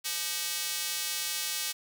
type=tone with high-pass filter; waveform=square; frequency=172.3 Hz; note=F3; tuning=23 cents flat; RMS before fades=-33 dBFS; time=0.04-1.73 s; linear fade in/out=20 ms; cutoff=3800 Hz; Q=0.69; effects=none